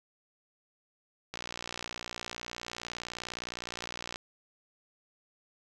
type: click train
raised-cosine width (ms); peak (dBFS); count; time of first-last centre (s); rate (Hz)
0.2; -20; 169; 1.34-4.159; 59.6
effects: none